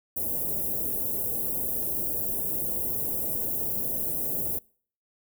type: band-stop noise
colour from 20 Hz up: white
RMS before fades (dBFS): -29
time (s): 0.16-4.59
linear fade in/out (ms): 10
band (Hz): 590 to 12000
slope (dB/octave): 24
effects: noise-tail reverb RT60 0.5 s tail -25 dB re dry